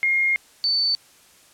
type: tone pair in turn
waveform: sine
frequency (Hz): 2135 / 4524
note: C7 / C#8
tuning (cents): +34 / +34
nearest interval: octave + minor second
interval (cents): 1300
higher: second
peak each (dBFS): -17 / -18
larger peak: first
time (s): 0.03-0.36 / 0.64-0.95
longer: first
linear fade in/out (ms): 0
effects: white hiss -53 dBFS RMS until 1.53 s + low-pass 11000 Hz 12 dB/octave